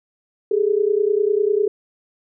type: tone pair together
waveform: sine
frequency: 399.7 / 429.7 Hz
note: G4 / A4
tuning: +34 / -41 cents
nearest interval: minor second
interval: 125 cents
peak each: -18 dBFS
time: 0.51-1.68 s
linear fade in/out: 5 ms
effects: none